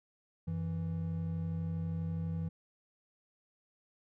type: tone pair together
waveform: triangle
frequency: 92.5 / 164.82 Hz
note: F#2 / E3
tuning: 0 / 0 cents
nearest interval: minor seventh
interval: 1000 cents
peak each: -36 / -33 dBFS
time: 0.47-2.49 s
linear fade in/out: 10 ms
effects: none